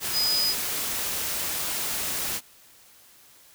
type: tone in noise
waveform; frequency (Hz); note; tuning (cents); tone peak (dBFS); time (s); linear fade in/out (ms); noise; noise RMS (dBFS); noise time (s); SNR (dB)
sine; 4978; D#8; 0; -22; 0.12-0.55; 50; white; -29; 0-2.41; +4
effects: white hiss -54 dBFS RMS until 3.54 s